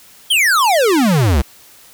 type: exponential sweep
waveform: square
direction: down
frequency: 3322 to 61.74 Hz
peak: -11 dBFS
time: 0.3-1.42 s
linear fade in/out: 10 ms
effects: white hiss -44 dBFS RMS until 1.93 s